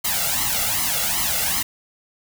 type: noise with flanger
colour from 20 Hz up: white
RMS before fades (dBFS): -22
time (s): 0.04-1.63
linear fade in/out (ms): 10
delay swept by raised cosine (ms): 0.97 to 1.48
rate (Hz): 2.6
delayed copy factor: +0.95
effects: none